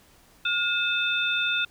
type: tone cluster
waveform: sine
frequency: 1424 / 2607 / 3587 Hz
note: F6 / E7 / A7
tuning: +33 / -20 / +33 cents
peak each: -27 dBFS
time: 0.45-1.65 s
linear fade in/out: 5 ms
effects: pink hiss -57 dBFS RMS until 1.7 s